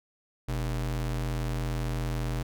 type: ring-modulated tone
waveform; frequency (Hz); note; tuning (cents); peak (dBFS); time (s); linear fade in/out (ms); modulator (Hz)
square; 87.31; F2; 0; -26; 0.48-2.43; 10; 38.7
effects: none